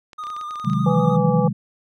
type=clicks; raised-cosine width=0.2 ms; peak=-24 dBFS; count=12; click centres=0.132 / 0.238 / 0.269 / 0.302 / 0.365 / 0.412 / 0.509 / 0.557 / 0.598 / 0.647 / 0.699 / 0.733 s
type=tone with vibrato; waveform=triangle; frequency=1221 Hz; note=D#6; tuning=33 cents flat; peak=-26 dBFS; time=0.18-1.17 s; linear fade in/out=10 ms; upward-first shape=square; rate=9.8 Hz; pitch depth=30 cents each way
type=chord; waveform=sine; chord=Ab dominant seventh; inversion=first; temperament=equal; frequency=130.81 / 155.56 / 185 / 207.7 Hz; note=C3 / Eb3 / Gb3 / Ab3; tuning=0 / 0 / 0 / 0 cents; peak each=-23 dBFS; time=0.64-1.53 s; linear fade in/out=20 ms
type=harmonic tone; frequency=165.8 Hz; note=E3; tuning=10 cents sharp; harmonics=1 / 3 / 5 / 7; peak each=-20 / -21 / -25 / -30 dBFS; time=0.86-1.48 s; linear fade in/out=5 ms
effects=none